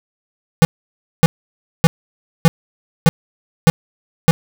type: tone bursts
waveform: square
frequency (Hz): 164.81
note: E3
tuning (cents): 0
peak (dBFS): -6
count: 7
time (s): 0.62-4.31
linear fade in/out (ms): 0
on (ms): 30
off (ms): 580
effects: none